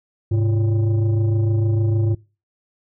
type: tone with frequency modulation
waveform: sine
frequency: 105.2 Hz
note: G#2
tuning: 23 cents sharp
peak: -13 dBFS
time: 0.31-2.15 s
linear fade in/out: 10 ms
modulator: 237 Hz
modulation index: 0.55
effects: noise-tail reverb RT60 0.3 s tail -23 dB re dry + tanh soft clip ceiling -14 dBFS